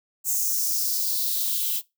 violet noise with high-pass filter sweep, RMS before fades -25 dBFS, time 0.24-1.82 s, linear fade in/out 50 ms, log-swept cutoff 7100 to 3000 Hz, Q 3.5, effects noise-tail reverb RT60 0.2 s tail -20 dB re dry

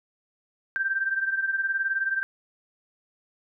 sine beating tone pair, 1568 / 1587 Hz, G6 / G6, 0 / +21 cents, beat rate 19 Hz, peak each -25 / -30 dBFS, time 0.76-2.23 s, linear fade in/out 0 ms, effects none

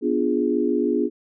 sine chord, B diminished seventh, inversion none, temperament equal, 246.9 / 293.7 / 349.2 / 415.3 Hz, B3 / D4 / F4 / Ab4, 0 / 0 / 0 / 0 cents, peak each -24 dBFS, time 0.01-1.1 s, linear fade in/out 50 ms, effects none

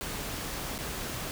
pink noise with dropouts, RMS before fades -36 dBFS, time 0.01-1.31 s, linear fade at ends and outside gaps 0 ms, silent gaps 0.781-0.787 s, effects none

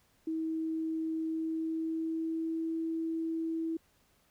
sine tone with pitch glide, 320.9 to 325.9 Hz, E4 to E4, -46 to -20 cents, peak -31 dBFS, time 0.27-3.77 s, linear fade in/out 5 ms, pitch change +26 cents, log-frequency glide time 1.26-2.74 s, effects pink hiss -69 dBFS RMS until 4.3 s

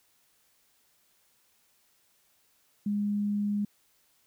sine tone, 205.5 Hz, G#3, 18 cents flat, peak -26 dBFS, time 2.86-3.65 s, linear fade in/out 5 ms, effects white hiss -68 dBFS RMS until 4.26 s

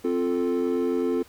triangle chord, F major, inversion second, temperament equal, 261.6 / 349.2 / 440 Hz, C4 / F4 / A4, 0 / 0 / 0 cents, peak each -24 dBFS, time 0.04-1.23 s, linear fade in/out 10 ms, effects tanh soft clip ceiling -13 dBFS + pink hiss -53 dBFS RMS until 1.28 s

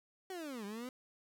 30% pulse linear two-way sweep, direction down then up, 386.5 to 196 to 258.9 Hz, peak -39 dBFS, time 0.3-0.89 s, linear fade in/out 2 ms, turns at 0.65 s, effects none

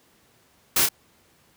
white noise with echo, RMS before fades -20 dBFS, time 0.76-0.86 s, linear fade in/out 5 ms, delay 29 ms, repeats 1, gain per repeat -6 dB, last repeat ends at 0.889 s, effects pink hiss -60 dBFS RMS until 1.56 s + high-pass 80 Hz 12 dB/octave

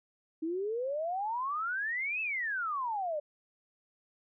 sine exponential two-way sweep, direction up then down, 310.7 to 2652 to 576 Hz, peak -31 dBFS, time 0.42-3.2 s, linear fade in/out 10 ms, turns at 2.21 s, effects none

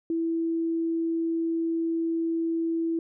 sine tone, 330 Hz, E4, 2 cents sharp, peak -24 dBFS, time 0.1-2.99 s, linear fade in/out 2 ms, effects none

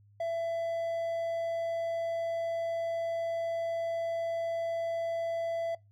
triangle tone, 668 Hz, E5, 23 cents sharp, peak -28 dBFS, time 0.2-5.75 s, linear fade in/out 5 ms, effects noise-tail reverb RT60 0.2 s tail -23 dB re dry + added 102 Hz sine -58 dBFS peak until 5.91 s

